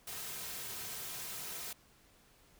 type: noise with comb filter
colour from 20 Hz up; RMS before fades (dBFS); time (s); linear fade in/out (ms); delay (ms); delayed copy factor
white; -43; 0.07-1.73; 5; 3.5; -0.5
effects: pink hiss -65 dBFS RMS until 2.59 s